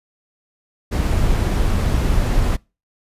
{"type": "noise", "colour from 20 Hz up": "brown", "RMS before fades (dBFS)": -17, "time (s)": [0.91, 2.57], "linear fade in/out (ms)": 20, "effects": ["noise-tail reverb RT60 0.3 s tail -26 dB re dry", "resampled to 32000 Hz"]}